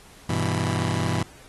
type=chord; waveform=sawtooth; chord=E minor; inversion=first; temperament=just; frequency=98.89 / 123.61 / 164.81 Hz; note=G2 / B2 / E3; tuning=+16 / +2 / 0 cents; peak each=-23 dBFS; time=0.29-1.23 s; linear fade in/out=5 ms; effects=pink hiss -50 dBFS RMS until 1.48 s + AAC 32 kbps